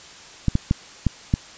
clicks, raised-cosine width 5 ms, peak -5 dBFS, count 5, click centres 0.483 / 0.554 / 0.711 / 1.067 / 1.339 s, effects white hiss -43 dBFS RMS until 1.57 s + resampled to 16000 Hz

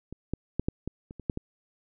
clicks, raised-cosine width 3 ms, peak -26 / -16 / -13 / -13 / -19 / -29 / -28 / -13 / -19 dBFS, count 9, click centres 0.126 / 0.336 / 0.596 / 0.685 / 0.876 / 1.109 / 1.197 / 1.298 / 1.374 s, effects none

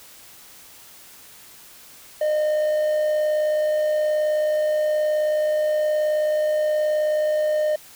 triangle tone with amplitude modulation, 610 Hz, D#5, 34 cents flat, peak -15 dBFS, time 2.21-7.76 s, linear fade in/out 5 ms, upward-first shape sine, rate 58.9 Hz, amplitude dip 30%, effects white hiss -46 dBFS RMS until 7.95 s

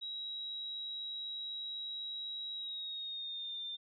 sine tone with pitch glide, 3852 to 3594 Hz, B7 to A7, -44 to +36 cents, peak -39 dBFS, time 0.01-3.77 s, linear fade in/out 20 ms, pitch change -120 cents, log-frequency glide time 2.54-3.61 s, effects none

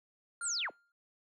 triangle tone with exponential decay, 1402 Hz, F6, 6 cents sharp, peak -36 dBFS, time 0.41-0.92 s, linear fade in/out 2 ms, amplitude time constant 110 ms
sine linear sweep, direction down, 9480 to 92.5 Hz, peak -32 dBFS, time 0.41-0.71 s, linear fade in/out 50 ms
effects noise-tail reverb RT60 0.2 s tail -25 dB re dry

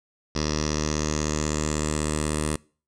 10% pulse tone with low-pass filter sweep, 76.2 Hz, D#2, 36 cents flat, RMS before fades -26 dBFS, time 0.35-2.56 s, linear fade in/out 5 ms, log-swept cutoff 5400 to 9000 Hz, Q 6.3, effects noise-tail reverb RT60 0.4 s tail -24 dB re dry

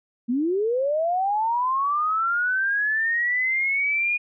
sine linear sweep, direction up, 226.8 to 2455 Hz, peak -20 dBFS, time 0.28-4.18 s, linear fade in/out 20 ms, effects none

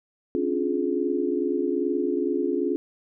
sine tone cluster, 270.3 / 292.7 / 351.4 / 420.6 Hz, C#4 / D4 / F4 / G#4, -44 / -6 / +11 / +22 cents, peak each -28 / -30 / -26 / -28 dBFS, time 0.35-2.76 s, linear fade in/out 0 ms, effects none

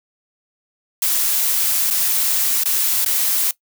blue noise with dropouts, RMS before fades -18 dBFS, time 1.02-3.51 s, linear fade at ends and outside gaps 2 ms, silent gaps 1.903-1.908 / 2.636-2.656 / 3.047-3.06 s, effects noise-tail reverb RT60 0.1 s tail -20 dB re dry

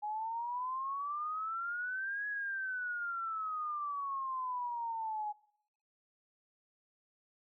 sine exponential two-way sweep, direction up then down, 830.6 to 1682 to 830.6 Hz, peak -35 dBFS, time 0.02-5.33 s, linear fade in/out 20 ms, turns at 2.27 s, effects noise-tail reverb RT60 0.7 s tail -22 dB re dry

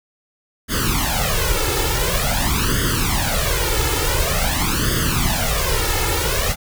pink noise with flanger, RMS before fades -19 dBFS, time 0.68-6.56 s, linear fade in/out 50 ms, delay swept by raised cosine 0.61 to 2.31 ms, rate 0.47 Hz, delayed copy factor +0.95, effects none

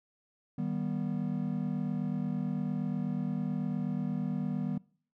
triangle chord, Eb augmented, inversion none, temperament just, 155.56 / 194.45 / 243.1 Hz, Eb3 / G3 / B3, 0 / -14 / -27 cents, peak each -33 dBFS, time 0.58-4.78 s, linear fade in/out 5 ms, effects noise-tail reverb RT60 0.5 s tail -23 dB re dry

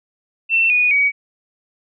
sine tone with pitch steps, 2689 / 2466 / 2261 Hz, E7 / D#7 / C#7, +34 / -16 / +34 cents, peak -12 dBFS, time 0.49-1.12 s, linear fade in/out 50 ms, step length 210 ms, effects none

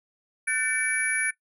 sine tone cluster, 1508 / 1781 / 2292 / 10360 Hz, F#6 / A6 / D7 / E9, +32 / +21 / -43 / -31 cents, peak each -29 / -29 / -27 / -28 dBFS, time 0.47-1.31 s, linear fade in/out 10 ms, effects noise-tail reverb RT60 0.1 s tail -17 dB re dry + tanh soft clip ceiling -15 dBFS

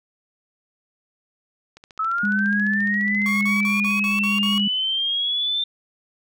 click train, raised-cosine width 0.2 ms, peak -26 dBFS, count 42, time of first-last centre 1.77-4.598 s, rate 14.5 Hz
sine linear sweep, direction up, 1281 to 3585 Hz, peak -20 dBFS, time 1.99-5.64 s, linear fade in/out 5 ms
sine tone with tremolo, 204.5 Hz, G#3, 26 cents flat, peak -20 dBFS, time 2.23-4.68 s, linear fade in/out 5 ms, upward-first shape triangle, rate 0.96 Hz, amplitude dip 30%
sawtooth tone bursts, 1118 Hz, C#6, 14 cents sharp, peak -25 dBFS, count 7, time 3.26-4.58 s, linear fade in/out 0 ms, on 150 ms, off 45 ms
effects none

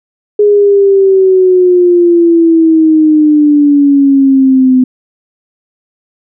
sine exponential sweep, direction down, 416.9 to 254 Hz, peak -3 dBFS, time 0.39-4.84 s, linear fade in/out 5 ms, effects none

